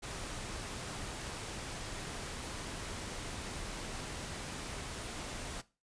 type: noise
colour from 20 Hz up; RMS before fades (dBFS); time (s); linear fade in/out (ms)
pink; -42; 0.02-5.62; 20
effects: noise-tail reverb RT60 0.3 s tail -19 dB re dry + resampled to 22050 Hz